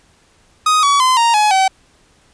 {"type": "tone with pitch steps", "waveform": "45% pulse", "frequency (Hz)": [1250, 1133.1, 1027.1, 931, 844, 765], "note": ["D#6", "C#6", "C6", "A#5", "G#5", "G5"], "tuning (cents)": [8, 38, -32, -2, 28, -42], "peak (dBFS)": -10, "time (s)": [0.66, 1.68], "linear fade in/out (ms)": 5, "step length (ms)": 170, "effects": ["pink hiss -53 dBFS RMS until 2.33 s", "resampled to 22050 Hz"]}